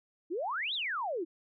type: exponential two-way sweep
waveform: sine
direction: up then down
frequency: 305.8 to 4000 to 305.8 Hz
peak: -31 dBFS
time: 0.3-1.25 s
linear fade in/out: 20 ms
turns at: 0.74 s
effects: MP3 96 kbps